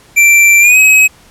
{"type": "tone with pitch glide", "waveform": "square", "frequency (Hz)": [2349, 2547], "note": ["D7", "D#7"], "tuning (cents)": [0, 40], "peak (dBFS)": -4, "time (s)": [0.16, 1.08], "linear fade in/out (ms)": 20, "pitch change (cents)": 140, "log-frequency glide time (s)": [0.6, 0.78], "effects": ["pink hiss -43 dBFS RMS until 1.3 s", "low-pass 12000 Hz 12 dB/octave"]}